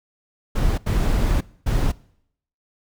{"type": "noise bursts at uneven times", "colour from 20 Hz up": "brown", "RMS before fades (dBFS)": -19, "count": 3, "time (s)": [[0.55, 0.78], [0.86, 1.41], [1.66, 1.92]], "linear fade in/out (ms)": 10, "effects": ["noise-tail reverb RT60 0.7 s tail -22 dB re dry"]}